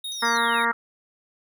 square tone with tremolo, 3729 Hz, A#7, in tune, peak -30 dBFS, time 0.04-0.65 s, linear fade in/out 5 ms, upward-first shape square, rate 6 Hz, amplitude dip 30%
sine linear sweep, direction down, 6100 to 1300 Hz, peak -34 dBFS, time 0.12-0.73 s, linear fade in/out 0 ms
harmonic tone, 233.1 Hz, A#3, in tune, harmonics 1 / 2 / 3 / 4 / 5 / 6 / 7 / 8 / 9, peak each -33 / -32 / -37 / -25 / -27 / -26 / -30 / -27 / -37 dBFS, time 0.22-0.72 s, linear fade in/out 10 ms
sine tone, 5920 Hz, F#8, in tune, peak -33 dBFS, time 0.25-0.37 s, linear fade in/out 0 ms
effects none

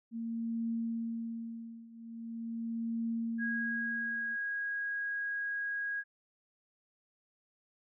sine tone with tremolo, 229.3 Hz, A#3, 28 cents flat, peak -31 dBFS, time 0.11-4.37 s, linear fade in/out 50 ms, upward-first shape triangle, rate 0.42 Hz, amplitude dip 90%
sine tone, 1645 Hz, G#6, 17 cents flat, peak -33 dBFS, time 3.38-6.04 s, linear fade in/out 50 ms
effects none

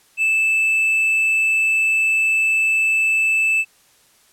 triangle tone, 2632 Hz, E7, 3 cents flat, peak -13 dBFS, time 0.17-3.65 s, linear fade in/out 50 ms, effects white hiss -55 dBFS RMS until 4.32 s + low-pass 12000 Hz 12 dB/octave

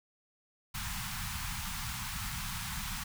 pink band-stop noise, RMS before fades -38 dBFS, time 0.74-3.04 s, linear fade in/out 10 ms, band 210 to 840 Hz, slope 48 dB/octave, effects none

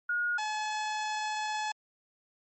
sine / sawtooth tone pair in turn, 1438 / 855 Hz, F#6 / A5, -50 / -50 cents, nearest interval major sixth, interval 900 cents, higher first, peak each -27 dBFS, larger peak neither, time 0.09-0.38 / 0.38-1.72 s, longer second, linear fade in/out 5 ms, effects MP3 32 kbps

